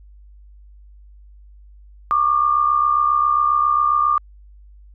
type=tone pair together; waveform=sine; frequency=1132.6 / 1200 Hz; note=C#6 / D6; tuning=+37 / +37 cents; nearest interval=minor second; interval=100 cents; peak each=-20 / -15 dBFS; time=2.11-4.18 s; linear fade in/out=0 ms; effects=added 50 Hz sine -42 dBFS peak until 4.94 s